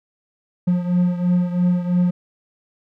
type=beating tone pair; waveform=triangle; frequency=177.3 / 180.3 Hz; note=F3 / F#3; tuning=+26 / -45 cents; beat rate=3 Hz; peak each=-15 / -20 dBFS; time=0.67-2.11 s; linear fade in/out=10 ms; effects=none